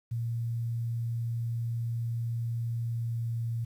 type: tone with pitch glide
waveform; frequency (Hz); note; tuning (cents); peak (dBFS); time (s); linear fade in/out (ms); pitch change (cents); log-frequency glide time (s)
sine; 116.54 to 115.87; A#2 to A#2; 0 to -10; -29; 0.11-3.65; 10; -10; 2.79-3.35
effects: 10-bit